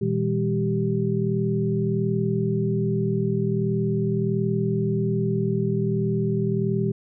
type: tone cluster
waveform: sine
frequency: 120 / 161.3 / 201.7 / 389.7 Hz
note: B2 / E3 / G3 / G4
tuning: -49 / -37 / +50 / -10 cents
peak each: -26 dBFS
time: 0.01-6.92 s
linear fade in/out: 10 ms
effects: none